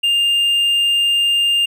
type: tone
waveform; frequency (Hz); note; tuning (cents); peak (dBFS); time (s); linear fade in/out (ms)
triangle; 2805; F7; +7; -11; 0.03-1.66; 10
effects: none